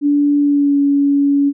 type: tone with pitch glide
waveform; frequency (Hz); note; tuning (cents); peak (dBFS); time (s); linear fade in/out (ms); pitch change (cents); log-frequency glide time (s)
sine; 288.9 to 282.5; D4 to C#4; -28 to +33; -10; 0.01-1.53; 50; -39; 0.39-0.79
effects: none